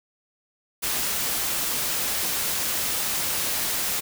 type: noise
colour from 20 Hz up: white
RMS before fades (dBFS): -26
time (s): 0.82-4.01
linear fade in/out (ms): 20
effects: none